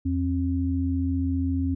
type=tone pair together; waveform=sine; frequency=84.32 / 267.7 Hz; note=E2 / C4; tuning=+40 / +40 cents; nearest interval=octave + minor sixth; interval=2000 cents; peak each=-25 dBFS; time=0.05-1.75 s; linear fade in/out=10 ms; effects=none